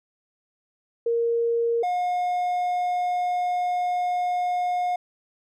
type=tone pair in turn; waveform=sine / triangle; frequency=466.2 / 717.4 Hz; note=A#4 / F5; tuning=0 / +46 cents; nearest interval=perfect fifth; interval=746 cents; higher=second; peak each=-20 dBFS; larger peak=neither; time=1.06-1.83 / 1.83-4.96 s; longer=second; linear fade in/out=5 ms; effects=none